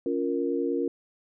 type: chord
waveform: sine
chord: Bb minor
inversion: first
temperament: just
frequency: 279.7 / 349.6 / 466.2 Hz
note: Db4 / F4 / Bb4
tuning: +16 / +2 / 0 cents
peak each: -29 dBFS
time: 0.06-0.88 s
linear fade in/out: 2 ms
effects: none